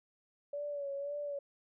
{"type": "tone with vibrato", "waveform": "sine", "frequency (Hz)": 570, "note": "C#5", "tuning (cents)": 48, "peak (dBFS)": -36, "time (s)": [0.53, 1.39], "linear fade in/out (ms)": 5, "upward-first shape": "sine", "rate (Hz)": 1.9, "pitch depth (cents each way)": 44, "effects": []}